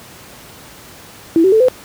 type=tone with pitch steps; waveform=sine; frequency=329.6 / 380.8 / 440 / 508.3 Hz; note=E4 / F#4 / A4 / B4; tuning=0 / +50 / 0 / +50 cents; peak=-7 dBFS; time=1.36-1.684 s; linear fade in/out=0 ms; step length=81 ms; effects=pink hiss -38 dBFS RMS until 1.84 s + high-pass 80 Hz 12 dB/octave